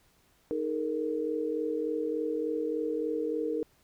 sine chord, D# suspended fourth, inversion none, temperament equal with one note detuned, 311.1 / 422.8 / 466.2 Hz, D#4 / G#4 / A#4, 0 / +31 / 0 cents, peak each -33 / -36 / -31 dBFS, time 0.51-3.63 s, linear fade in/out 0 ms, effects pink hiss -66 dBFS RMS until 3.83 s

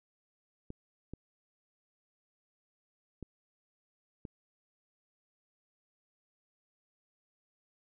clicks, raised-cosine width 3 ms, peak -29 dBFS, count 4, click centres 0.704 / 1.136 / 3.227 / 4.252 s, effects none

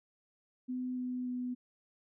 sine tone with pitch steps, 252.6 / 250.7 / 248.8 Hz, B3 / B3 / B3, +39 / +26 / +13 cents, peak -34 dBFS, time 0.68-1.55 s, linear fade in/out 20 ms, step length 290 ms, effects none

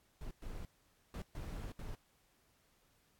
brown noise bursts at uneven times, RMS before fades -44 dBFS, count 5, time 0.21-0.31 / 0.42-0.65 / 1.14-1.22 / 1.35-1.72 / 1.79-1.95 s, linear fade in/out 2 ms, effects pink hiss -73 dBFS RMS until 3.19 s + AAC 64 kbps

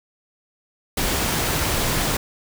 pink noise, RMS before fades -22 dBFS, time 0.97-2.17 s, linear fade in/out 5 ms, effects none

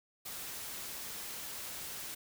white noise, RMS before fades -43 dBFS, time 0.25-2.15 s, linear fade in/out 10 ms, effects none

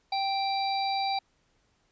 harmonic tone, 784 Hz, G5, in tune, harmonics 1 / 3 / 5 / 6, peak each -27 / -38 / -36 / -37 dBFS, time 0.12-1.19 s, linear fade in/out 5 ms, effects pink hiss -70 dBFS RMS until 1.91 s + resampled to 16000 Hz

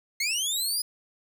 20% pulse linear sweep, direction up, 2100 to 5020 Hz, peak -20 dBFS, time 0.2-0.82 s, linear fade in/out 5 ms, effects none

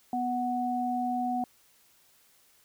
sine tone pair together, 246.9 / 740 Hz, B3 / F#5, 0 / 0 cents, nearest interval octave + perfect fifth, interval 1900 cents, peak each -31 / -29 dBFS, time 0.13-1.44 s, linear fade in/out 2 ms, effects white hiss -63 dBFS RMS until 2.64 s

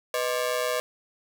sawtooth ring-modulated tone, 560 Hz, C#5, 18 cents sharp, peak -18 dBFS, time 0.14-0.8 s, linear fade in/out 0 ms, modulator 63.8 Hz, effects 8-bit

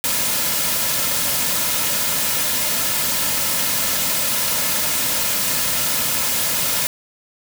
white noise with comb filter, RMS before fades -20 dBFS, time 0.04-6.87 s, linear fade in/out 0 ms, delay 2.6 ms, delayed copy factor -0.5, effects none

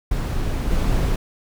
brown noise with level steps, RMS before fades -22 / -19 dBFS, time 0.11-1.16 s, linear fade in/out 5 ms, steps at 0.71 s, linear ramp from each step 2 ms, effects none

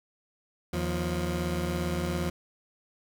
20% pulse tone pair together, 79.63 / 176.7 Hz, D#2 / F3, +41 / +21 cents, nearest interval octave + major second, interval 1380 cents, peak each -26 dBFS, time 0.73-2.3 s, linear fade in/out 5 ms, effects none

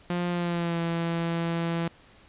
sawtooth tone with pitch glide, 175.7 to 167.86 Hz, F3 to E3, +11 to +32 cents, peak -22 dBFS, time 0.1-1.88 s, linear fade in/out 2 ms, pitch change -79 cents, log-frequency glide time 0.3-0.8 s, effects pink hiss -55 dBFS RMS until 2.28 s + resampled to 8000 Hz

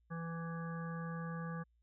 harmonic tone, 166.3 Hz, E3, 16 cents sharp, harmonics 1 / 3 / 5 / 7 / 9 / 10, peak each -40 / -50 / -55 / -49 / -57 / -52 dBFS, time 0.1-1.64 s, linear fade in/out 20 ms, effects added 58 Hz sine -70 dBFS peak until 1.82 s

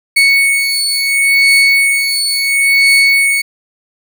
35% pulse beating tone pair, 2217 / 2217.72 Hz, C#7 / C#7, 0 / 0 cents, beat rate 0.72 Hz, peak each -10 dBFS, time 0.16-3.42 s, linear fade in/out 10 ms, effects none

